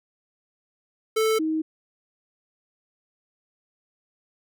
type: tone pair in turn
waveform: square / sine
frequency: 440 / 315.5 Hz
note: A4 / D#4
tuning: 0 / +24 cents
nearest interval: tritone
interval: 576 cents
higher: first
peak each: -20 / -22 dBFS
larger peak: first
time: 1.16-1.39 / 1.39-1.62 s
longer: neither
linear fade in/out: 10 ms
effects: none